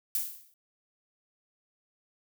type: noise with exponential decay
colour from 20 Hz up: violet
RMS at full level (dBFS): -27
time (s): 0.15-0.54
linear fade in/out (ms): 1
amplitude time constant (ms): 84
effects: none